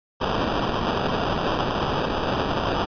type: noise with sample-and-hold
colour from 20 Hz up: white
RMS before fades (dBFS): -24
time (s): 0.2-2.86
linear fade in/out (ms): 20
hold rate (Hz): 2100
effects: resampled to 11025 Hz